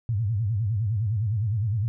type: tone with vibrato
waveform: sine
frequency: 107.2 Hz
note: A2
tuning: 45 cents flat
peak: -22 dBFS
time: 0.09-1.88 s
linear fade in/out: 0 ms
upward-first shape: sine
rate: 9.8 Hz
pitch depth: 190 cents each way
effects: none